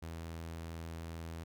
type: tone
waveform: sawtooth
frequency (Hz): 82.41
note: E2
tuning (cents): 0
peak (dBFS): -38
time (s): 0.02-1.44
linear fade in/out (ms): 10
effects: none